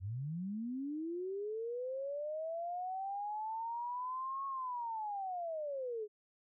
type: linear two-way sweep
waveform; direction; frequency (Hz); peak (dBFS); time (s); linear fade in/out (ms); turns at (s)
sine; up then down; 87.1 to 1100 to 409; -37; 0-6.08; 50; 4.46
effects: none